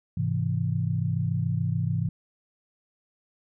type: chord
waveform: sine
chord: Ab augmented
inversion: none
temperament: equal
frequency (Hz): 103.83 / 130.81 / 164.81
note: Ab2 / C3 / E3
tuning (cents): 0 / 0 / 0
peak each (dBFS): -28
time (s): 0.17-2.09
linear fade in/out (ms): 5
effects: none